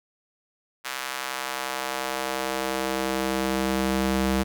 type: tone with high-pass filter sweep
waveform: square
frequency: 65.7 Hz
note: C2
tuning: 8 cents sharp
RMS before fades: -27 dBFS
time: 0.84-4.44 s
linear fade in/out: 20 ms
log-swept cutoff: 1400 to 140 Hz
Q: 0.9
effects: none